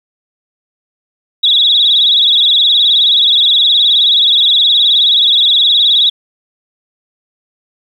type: tone with vibrato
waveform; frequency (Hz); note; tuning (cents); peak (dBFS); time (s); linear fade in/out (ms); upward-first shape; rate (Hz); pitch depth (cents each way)
sine; 3600; A7; +39; -6; 1.43-6.1; 10; sine; 19; 140
effects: 7-bit